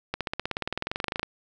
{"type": "accelerating click train", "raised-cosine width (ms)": 0.3, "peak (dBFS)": -12, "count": 23, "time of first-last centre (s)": [0.14, 1.231], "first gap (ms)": 67, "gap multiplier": 0.97, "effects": []}